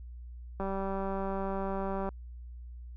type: click train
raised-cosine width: 1 ms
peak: -22 dBFS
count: 290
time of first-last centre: 0.6-2.09 s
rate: 194 Hz
effects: added 60 Hz sine -42 dBFS peak until 2.96 s